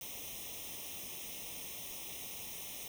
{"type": "noise with comb filter", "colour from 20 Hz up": "white", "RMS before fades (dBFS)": -45, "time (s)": [0.01, 2.88], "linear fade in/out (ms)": 2, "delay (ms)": 0.33, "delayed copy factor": 0.95, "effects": []}